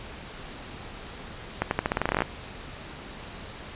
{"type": "accelerating click train", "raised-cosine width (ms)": 0.5, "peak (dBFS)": -8, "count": 15, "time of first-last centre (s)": [1.62, 2.22], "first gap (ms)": 91, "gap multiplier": 0.87, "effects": ["pink hiss -41 dBFS RMS until 3.75 s", "resampled to 8000 Hz"]}